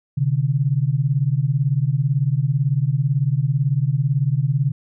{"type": "beating tone pair", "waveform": "sine", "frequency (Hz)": [129.2, 147.2], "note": ["C3", "D3"], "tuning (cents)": [-21, 4], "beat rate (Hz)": 18, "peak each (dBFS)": -19, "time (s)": [0.17, 4.72], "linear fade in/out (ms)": 10, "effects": []}